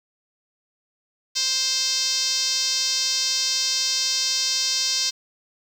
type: tone with band-pass filter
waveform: 5% pulse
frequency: 524 Hz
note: C5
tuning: 2 cents sharp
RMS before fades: -23 dBFS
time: 1.35-5.11 s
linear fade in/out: 20 ms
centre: 5200 Hz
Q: 2.7
effects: 8-bit